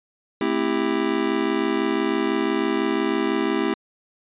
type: chord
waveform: square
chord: A minor seventh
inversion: none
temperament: just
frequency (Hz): 220 / 264 / 330 / 396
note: A3 / C4 / E4 / G4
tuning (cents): 0 / +16 / +2 / +18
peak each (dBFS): -29 / -27 / -25 / -26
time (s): 0.41-3.74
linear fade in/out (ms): 2
effects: resampled to 8000 Hz